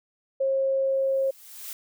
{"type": "tone", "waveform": "sine", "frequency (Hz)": 538, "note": "C5", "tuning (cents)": 48, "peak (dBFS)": -21, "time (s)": [0.4, 1.31], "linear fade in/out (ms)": 10}
{"type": "noise with exponential growth", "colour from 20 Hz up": "blue", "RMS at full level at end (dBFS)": -35, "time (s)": [0.85, 1.73], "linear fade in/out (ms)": 1, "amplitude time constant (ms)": 190}
{"effects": []}